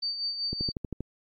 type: tone with tremolo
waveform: sine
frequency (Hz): 4600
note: D8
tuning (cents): -37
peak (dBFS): -27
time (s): 0.02-0.72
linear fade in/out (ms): 10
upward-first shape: sine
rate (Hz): 5.2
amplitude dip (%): 55
type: click train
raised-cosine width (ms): 3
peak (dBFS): -20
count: 7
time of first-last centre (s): 0.53-1.006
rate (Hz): 12.6
effects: AAC 32 kbps